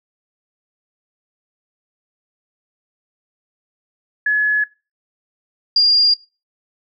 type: tone pair in turn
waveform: sine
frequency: 1700 / 4808 Hz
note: G#6 / D8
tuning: +40 / +40 cents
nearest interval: octave + tritone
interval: 1800 cents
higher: second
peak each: -13 / -9 dBFS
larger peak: second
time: 4.26-4.64 / 5.76-6.14 s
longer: neither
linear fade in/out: 5 ms
effects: noise-tail reverb RT60 0.3 s tail -22 dB re dry